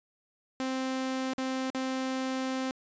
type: tone with dropouts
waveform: sawtooth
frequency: 261.6 Hz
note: C4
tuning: in tune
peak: -26 dBFS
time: 0.6-2.71 s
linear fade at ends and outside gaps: 0 ms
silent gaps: 1.335-1.382 / 1.702-1.748 s
effects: resampled to 16000 Hz